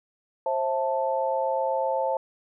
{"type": "chord", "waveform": "sine", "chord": "A minor", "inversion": "first", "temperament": "equal with one note detuned", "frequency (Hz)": [531.5, 659.3, 880], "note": ["C5", "E5", "A5"], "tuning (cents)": [27, 0, 0], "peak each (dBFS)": [-26, -30, -27], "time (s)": [0.46, 2.17], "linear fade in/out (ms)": 2, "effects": []}